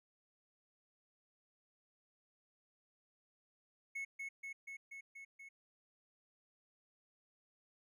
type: tone with echo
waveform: triangle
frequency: 2194 Hz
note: C#7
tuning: 18 cents flat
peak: -38 dBFS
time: 3.95-4.05 s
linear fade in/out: 10 ms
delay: 240 ms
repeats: 6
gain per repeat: -2 dB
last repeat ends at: 5.49 s
effects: none